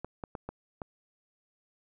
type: clicks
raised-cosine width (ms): 1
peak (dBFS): -23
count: 5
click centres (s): 0.046 / 0.238 / 0.352 / 0.49 / 0.818
effects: none